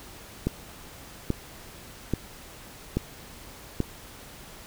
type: click train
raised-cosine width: 3 ms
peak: -11 dBFS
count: 5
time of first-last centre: 0.47-3.803 s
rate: 1.2 Hz
effects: pink hiss -46 dBFS RMS until 4.66 s